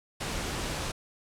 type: noise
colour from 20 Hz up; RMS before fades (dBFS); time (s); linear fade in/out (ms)
pink; -33; 0.2-0.92; 10
effects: low-pass 9000 Hz 12 dB/octave